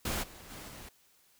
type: noise with level steps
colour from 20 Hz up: pink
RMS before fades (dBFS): -34 / -51 / -46 / -48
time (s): 0.05-0.89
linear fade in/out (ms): 5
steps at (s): 0.22 / 0.49 / 0.67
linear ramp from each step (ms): 20
effects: white hiss -66 dBFS RMS until 1.39 s